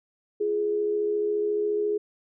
sine tone pair together, 343.2 / 417.5 Hz, F4 / G#4, -30 / +9 cents, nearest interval minor third, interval 339 cents, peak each -33 / -23 dBFS, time 0.4-1.98 s, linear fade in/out 10 ms, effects none

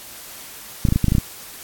clicks, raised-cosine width 5 ms, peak -4 dBFS, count 9, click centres 0.852 / 0.887 / 0.924 / 0.96 / 1.043 / 1.083 / 1.121 / 1.151 / 1.183 s, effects white hiss -38 dBFS RMS until 1.63 s + AAC 64 kbps

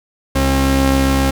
sawtooth tone pair together, 67.41 / 268.7 Hz, C#2 / C4, -48 / +46 cents, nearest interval 2 octaves, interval 2394 cents, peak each -11 dBFS, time 0.35-1.31 s, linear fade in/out 10 ms, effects none

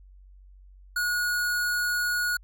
square tone, 1451 Hz, F#6, 34 cents flat, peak -25 dBFS, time 0.96-2.37 s, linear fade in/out 5 ms, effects added 47 Hz sine -48 dBFS peak until 2.43 s

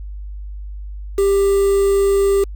triangle tone with quantisation, 395.7 Hz, G4, 16 cents sharp, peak -10 dBFS, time 1.18-2.44 s, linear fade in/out 5 ms, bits 5, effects added 50 Hz sine -27 dBFS peak until 2.55 s

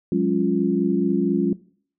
sine tone cluster, 179.9 / 204.2 / 278.3 / 348.4 Hz, F#3 / G#3 / C#4 / F4, -48 / -29 / +7 / -4 cents, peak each -23 dBFS, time 0.12-1.53 s, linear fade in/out 2 ms, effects noise-tail reverb RT60 0.5 s tail -20 dB re dry

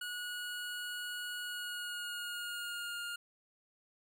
25% pulse tone with pitch glide, 1455 to 1414.4 Hz, F#6 to F6, -29 to +22 cents, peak -35 dBFS, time 0.01-3.16 s, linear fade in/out 5 ms, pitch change -49 cents, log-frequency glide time 1.42-3 s, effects none

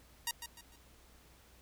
5% pulse tone with echo, 941 Hz, A#5, 16 cents sharp, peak -21 dBFS, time 0.27-0.31 s, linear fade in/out 2 ms, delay 150 ms, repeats 3, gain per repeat -9 dB, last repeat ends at 0.76 s, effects added 60 Hz sine -63 dBFS peak until 1.61 s + pink hiss -63 dBFS RMS until 1.61 s

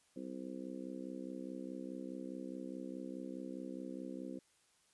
harmonic tone, 64.8 Hz, C2, 16 cents flat, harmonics 3 / 4 / 5 / 6 / 7 / 8, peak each -49 / -46 / -48 / -55 / -57 / -52 dBFS, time 0.16-4.39 s, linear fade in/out 5 ms, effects white hiss -72 dBFS RMS until 4.93 s + resampled to 24000 Hz

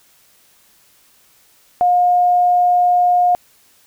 sine tone, 714 Hz, F5, 38 cents sharp, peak -10 dBFS, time 1.81-3.35 s, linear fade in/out 0 ms, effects white hiss -53 dBFS RMS until 3.86 s

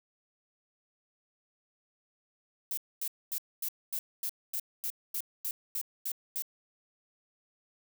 violet noise bursts, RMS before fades -34 dBFS, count 13, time 2.71-6.422 s, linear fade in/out 2 ms, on 64 ms, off 240 ms, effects none

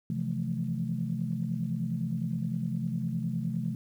sine chord, F major seventh, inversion second, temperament equal with one note detuned, 130.81 / 164.81 / 174.61 / 217.6 Hz, C3 / E3 / F3 / A3, 0 / 0 / 0 / -19 cents, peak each -34 dBFS, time 0.1-3.75 s, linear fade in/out 2 ms, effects tanh soft clip ceiling -18 dBFS + 10-bit

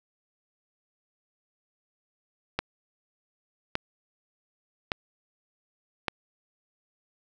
click train, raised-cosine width 0.3 ms, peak -10 dBFS, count 4, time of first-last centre 2.59-6.082 s, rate 0.859 Hz, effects none

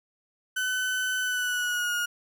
35% pulse tone with pitch glide, 1511 to 1434.5 Hz, F#6 to F6, +36 to +46 cents, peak -24 dBFS, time 0.56-2.06 s, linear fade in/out 10 ms, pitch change -90 cents, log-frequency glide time 1.19-1.94 s, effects none

